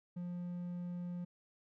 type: tone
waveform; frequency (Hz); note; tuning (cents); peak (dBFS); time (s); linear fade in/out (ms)
triangle; 176.3; F3; +17; -37; 0.16-1.25; 10
effects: none